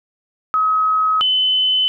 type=tone pair in turn; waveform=sine; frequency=1274 / 3030 Hz; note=D#6 / F#7; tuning=+41 / +40 cents; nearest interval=octave + minor third; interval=1499 cents; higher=second; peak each=-13 dBFS; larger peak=neither; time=0.54-1.21 / 1.21-1.88 s; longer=neither; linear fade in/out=0 ms; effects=none